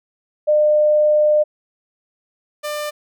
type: tone pair in turn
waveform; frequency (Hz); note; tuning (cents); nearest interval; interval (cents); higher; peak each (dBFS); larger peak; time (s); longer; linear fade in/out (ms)
sine / sawtooth; 603 / 596.4; D5 / D5; +46 / +27; unison; 19; first; -11 / -19; first; 0.47-1.44 / 2.63-2.91; first; 20
effects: none